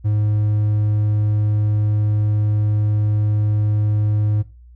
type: tone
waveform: triangle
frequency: 105.4 Hz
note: G#2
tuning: 26 cents sharp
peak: -13 dBFS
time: 0.04-4.43 s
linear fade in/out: 20 ms
effects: noise-tail reverb RT60 0.3 s tail -20 dB re dry + added 60 Hz sine -41 dBFS peak until 4.75 s